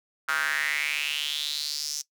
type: tone with high-pass filter sweep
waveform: square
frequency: 74 Hz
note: D2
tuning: 14 cents sharp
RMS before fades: -29 dBFS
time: 0.28-2.02 s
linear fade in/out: 10 ms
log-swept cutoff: 1400 to 5900 Hz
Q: 5.4
effects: noise-tail reverb RT60 0.1 s tail -19 dB re dry